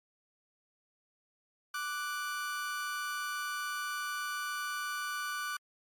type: tone pair together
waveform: 40% pulse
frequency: 1174.7 / 1482 Hz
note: D6 / F#6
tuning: 0 / +2 cents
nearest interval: major third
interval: 402 cents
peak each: -37 / -36 dBFS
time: 1.74-5.57 s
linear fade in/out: 5 ms
effects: MP3 64 kbps